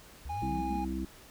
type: linear sweep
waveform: sine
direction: up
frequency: 58.7 to 241 Hz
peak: -38 dBFS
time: 0.25-0.79 s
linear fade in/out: 5 ms
type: tone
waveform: triangle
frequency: 822 Hz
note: G#5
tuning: 18 cents flat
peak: -32 dBFS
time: 0.29-0.85 s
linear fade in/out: 10 ms
type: harmonic tone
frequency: 65.41 Hz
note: C2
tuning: in tune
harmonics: 1 / 3 / 4 / 5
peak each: -37 / -37 / -39 / -37 dBFS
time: 0.42-1.05 s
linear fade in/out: 5 ms
effects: pink hiss -54 dBFS RMS until 1.3 s